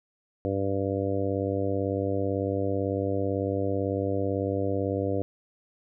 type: harmonic tone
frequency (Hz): 98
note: G2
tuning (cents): 0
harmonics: 1 / 2 / 3 / 4 / 5 / 6 / 7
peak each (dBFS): -31 / -37 / -31 / -34 / -30 / -34 / -39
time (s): 0.45-5.22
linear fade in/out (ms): 0
effects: none